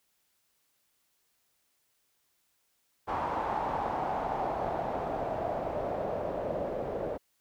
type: noise with low-pass filter sweep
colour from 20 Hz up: white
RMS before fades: -33 dBFS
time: 3.07-7.18 s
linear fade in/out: 20 ms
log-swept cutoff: 920 to 540 Hz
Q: 3.7
effects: white hiss -74 dBFS RMS until 7.4 s